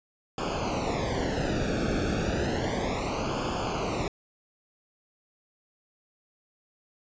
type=noise with flanger; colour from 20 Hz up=brown; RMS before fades=-29 dBFS; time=0.38-4.08 s; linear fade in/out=2 ms; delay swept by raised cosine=0.51 to 1.01 ms; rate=0.32 Hz; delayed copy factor=-0.95; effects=resampled to 16000 Hz